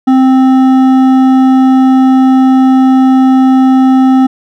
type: tone with hard clipping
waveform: sine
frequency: 261.6 Hz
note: C4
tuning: in tune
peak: -5 dBFS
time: 0.07-4.27 s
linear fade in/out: 10 ms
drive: 9 dB
effects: none